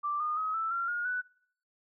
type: tone with pitch steps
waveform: sine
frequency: 1174.7 / 1221.8 / 1270.7 / 1321.6 / 1374.5 / 1429.6 / 1486.9 Hz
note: D6 / D#6 / D#6 / E6 / F6 / F6 / F#6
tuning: 0 / -32 / +36 / +4 / -28 / +40 / +8 cents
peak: -29 dBFS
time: 0.03-1.22 s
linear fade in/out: 20 ms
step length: 170 ms
effects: noise-tail reverb RT60 0.6 s tail -23 dB re dry